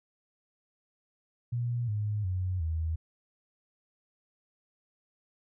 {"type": "tone with pitch steps", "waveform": "sine", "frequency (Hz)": [120, 105.07, 92, 80.55], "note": ["B2", "G#2", "F#2", "E2"], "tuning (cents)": [-49, 21, -9, -39], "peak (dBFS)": -28, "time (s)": [1.52, 2.96], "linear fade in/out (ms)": 10, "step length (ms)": 360, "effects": []}